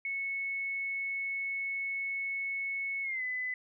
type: tone with pitch glide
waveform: sine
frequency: 2203 to 2009 Hz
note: C#7 to B6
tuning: -11 to +29 cents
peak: -32 dBFS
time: 0.05-3.54 s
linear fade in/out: 2 ms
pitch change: -160 cents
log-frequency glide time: 3.03-3.23 s
effects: none